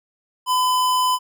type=tone; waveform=square; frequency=1009 Hz; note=B5; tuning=37 cents sharp; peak=-17 dBFS; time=0.46-1.19 s; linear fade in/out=50 ms; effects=none